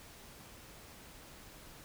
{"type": "silence", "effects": ["pink hiss -54 dBFS RMS until 1.84 s"]}